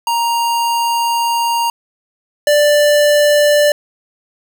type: tone pair in turn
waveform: square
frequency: 935 / 589 Hz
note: A#5 / D5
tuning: +5 / +5 cents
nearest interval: minor sixth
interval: 800 cents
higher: first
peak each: -14 / -9 dBFS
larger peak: second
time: 0.07-1.7 / 2.47-3.72 s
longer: first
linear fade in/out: 2 ms
effects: none